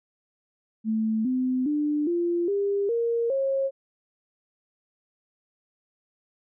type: tone with pitch steps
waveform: sine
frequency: 220 / 255.7 / 297.1 / 345.2 / 401.2 / 466.2 / 541.7 Hz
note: A3 / C4 / D4 / F4 / G4 / A#4 / C#5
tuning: 0 / -40 / +20 / -20 / +40 / 0 / -40 cents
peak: -22 dBFS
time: 0.84-3.71 s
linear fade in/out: 50 ms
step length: 410 ms
effects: none